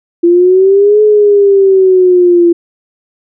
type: exponential two-way sweep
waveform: sine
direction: up then down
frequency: 340 to 427.2 to 340 Hz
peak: -3 dBFS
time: 0.23-2.53 s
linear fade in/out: 10 ms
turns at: 1.02 s
effects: none